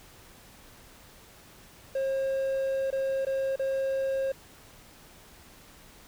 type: tone with dropouts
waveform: triangle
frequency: 537 Hz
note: C5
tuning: 45 cents sharp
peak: -24 dBFS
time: 1.95-4.32 s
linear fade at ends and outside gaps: 5 ms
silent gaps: 2.905-2.926 / 3.251-3.267 / 3.559-3.594 s
effects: pink hiss -53 dBFS RMS until 6.07 s